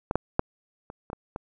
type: clicks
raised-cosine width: 1 ms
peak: -12 / -8 / -6 / -25 / -23 / -19 / -19 dBFS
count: 7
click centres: 0.111 / 0.156 / 0.394 / 0.901 / 1.101 / 1.131 / 1.361 s
effects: none